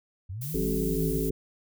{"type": "linear two-way sweep", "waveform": "sine", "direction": "up then down", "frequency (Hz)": [84, 211.2, 138.6], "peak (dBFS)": -33, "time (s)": [0.29, 1.2], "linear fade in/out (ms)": 10, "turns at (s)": 0.68}
{"type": "noise", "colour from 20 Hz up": "violet", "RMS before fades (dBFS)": -38, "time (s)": [0.41, 1.3], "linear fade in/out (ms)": 10}
{"type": "harmonic tone", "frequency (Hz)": 53.7, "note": "A1", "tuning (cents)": -41, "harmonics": [1, 3, 5, 7, 8], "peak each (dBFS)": [-32, -32, -32, -32, -32], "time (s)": [0.54, 1.31], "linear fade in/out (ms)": 5}
{"effects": []}